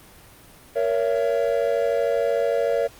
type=chord; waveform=triangle; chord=A# diminished; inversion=none; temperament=just; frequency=466.2 / 559.4 / 671.3 Hz; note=A#4 / C#5 / E5; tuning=0 / +16 / +31 cents; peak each=-21 / -21 / -24 dBFS; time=0.75-2.88 s; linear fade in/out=20 ms; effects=pink hiss -48 dBFS RMS until 2.99 s + Opus 32 kbps